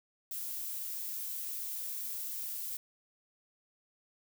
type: noise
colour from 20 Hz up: violet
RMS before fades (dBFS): -39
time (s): 0.31-2.77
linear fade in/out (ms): 2
effects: none